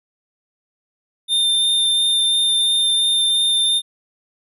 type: tone with vibrato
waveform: square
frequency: 3607 Hz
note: A7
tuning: 42 cents sharp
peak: -15 dBFS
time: 1.28-3.82 s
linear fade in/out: 50 ms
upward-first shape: sine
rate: 2.9 Hz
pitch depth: 9 cents each way
effects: none